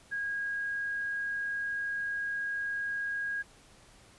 sine tone, 1637 Hz, G#6, 25 cents flat, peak -31 dBFS, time 0.11-3.43 s, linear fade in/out 20 ms, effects pink hiss -58 dBFS RMS until 4.18 s + resampled to 24000 Hz

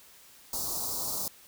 white band-stop noise, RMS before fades -33 dBFS, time 0.53-1.28 s, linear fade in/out 2 ms, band 1200 to 4200 Hz, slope 48 dB/octave, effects white hiss -55 dBFS RMS until 1.47 s

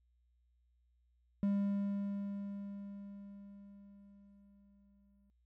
triangle tone with exponential decay, 200.3 Hz, G3, 38 cents sharp, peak -27 dBFS, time 1.43-5.3 s, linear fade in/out 0 ms, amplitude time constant 840 ms, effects added 60 Hz sine -70 dBFS peak until 5.45 s

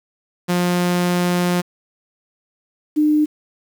sawtooth / sine tone pair in turn, 177.2 / 302.3 Hz, F3 / D#4, +25 / -50 cents, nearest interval major sixth, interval 925 cents, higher second, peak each -12 dBFS, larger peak neither, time 0.48-1.62 / 2.96-3.26 s, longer first, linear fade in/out 20 ms, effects 7-bit

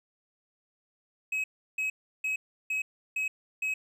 triangle tone bursts, 2554 Hz, D#7, 45 cents sharp, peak -26 dBFS, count 6, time 1.32-3.74 s, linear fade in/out 5 ms, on 120 ms, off 340 ms, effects none

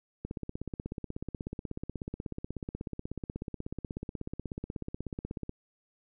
click train, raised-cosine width 3 ms, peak -23 dBFS, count 87, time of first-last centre 0.25-5.494 s, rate 16.4 Hz, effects none

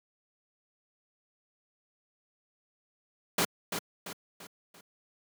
pink noise with echo, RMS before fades -26 dBFS, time 3.38-3.45 s, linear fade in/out 5 ms, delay 340 ms, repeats 4, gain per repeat -7 dB, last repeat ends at 4.81 s, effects high-pass 150 Hz 12 dB/octave

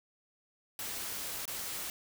white noise with dropouts, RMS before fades -39 dBFS, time 0.79-1.9 s, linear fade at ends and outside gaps 1 ms, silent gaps 1.455-1.478 s, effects none

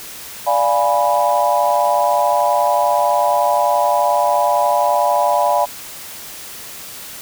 sine chord, D diminished seventh, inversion none, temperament equal with one note detuned, 587.3 / 698.5 / 830.6 / 984.3 Hz, D5 / F5 / Ab5 / Cb6, 0 / 0 / 0 / -6 cents, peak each -18 dBFS, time 0.46-5.66 s, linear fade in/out 20 ms, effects white hiss -33 dBFS RMS until 7.21 s

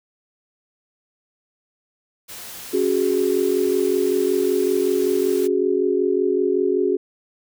white noise, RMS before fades -36 dBFS, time 2.28-5.48 s, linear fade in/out 20 ms
sine chord, C# suspended fourth, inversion none, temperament equal, 277.2 / 370 / 415.3 Hz, C#4 / F#4 / G#4, 0 / 0 / 0 cents, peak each -25 / -19 / -21 dBFS, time 2.73-6.97 s, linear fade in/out 10 ms
effects none

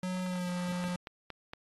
square tone with pitch glide, 183.6 to 178.48 Hz, F#3 to F3, -13 to +38 cents, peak -33 dBFS, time 0.03-0.96 s, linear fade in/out 2 ms, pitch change -49 cents, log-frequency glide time 0.24-0.47 s
click train, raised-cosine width 0.3 ms, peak -25 dBFS, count 4, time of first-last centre 0.84-1.534 s, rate 4.32 Hz
effects AAC 32 kbps

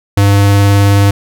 square tone with vibrato, 100.3 Hz, G2, 40 cents sharp, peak -6 dBFS, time 0.17-1.11 s, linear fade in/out 5 ms, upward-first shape triangle, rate 19 Hz, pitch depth 12 cents each way, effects none

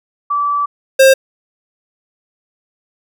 sine / square tone pair in turn, 1157 / 532.9 Hz, D6 / C5, -26 / +32 cents, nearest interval octave + minor second, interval 1342 cents, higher first, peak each -13 / -5 dBFS, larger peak second, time 0.3-0.66 / 0.99-1.14 s, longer first, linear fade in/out 10 ms, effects none

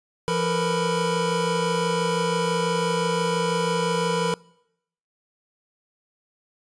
square tone cluster, 171 / 454.4 / 480.3 / 989 Hz, F3 / A#4 / B4 / B5, -36 / -44 / -48 / +2 cents, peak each -28 dBFS, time 0.28-4.34 s, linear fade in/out 0 ms, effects noise-tail reverb RT60 0.8 s tail -24 dB re dry + resampled to 22050 Hz

